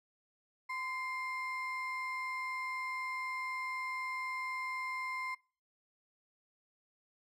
triangle ring-modulated tone, 1568 Hz, G6, in tune, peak -32 dBFS, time 0.69-5.35 s, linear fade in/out 10 ms, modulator 540 Hz, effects noise-tail reverb RT60 0.4 s tail -22 dB re dry

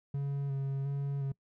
triangle tone with vibrato, 138.59 Hz, C#3, in tune, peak -29 dBFS, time 0.14-1.32 s, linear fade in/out 5 ms, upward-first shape square, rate 1.4 Hz, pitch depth 20 cents each way, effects noise-tail reverb RT60 0.1 s tail -23 dB re dry

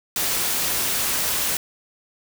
white noise, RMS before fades -23 dBFS, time 0.16-1.57 s, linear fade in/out 2 ms, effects none

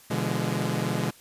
sawtooth chord, B diminished seventh, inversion none, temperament equal with one note detuned, 123.47 / 146.83 / 170.33 / 207.7 Hz, B2 / D3 / F3 / Ab3, 0 / 0 / -43 / 0 cents, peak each -27 dBFS, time 0.1-1.11 s, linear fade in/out 10 ms, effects white hiss -53 dBFS RMS until 1.2 s + resampled to 32000 Hz

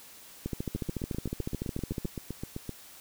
two click trains, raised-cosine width 3 ms, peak -19 / -22 dBFS, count 23 / 16, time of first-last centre 0.46-2.054 / 0.76-2.693 s, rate 13.8 / 7.76 Hz, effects white hiss -51 dBFS RMS until 3 s

